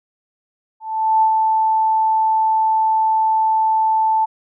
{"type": "tone with ADSR envelope", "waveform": "sine", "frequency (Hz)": 880, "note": "A5", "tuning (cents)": 0, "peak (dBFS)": -10, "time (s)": [0.8, 4.26], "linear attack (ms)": 420, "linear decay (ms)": 81, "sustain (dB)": -3, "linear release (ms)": 19, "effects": []}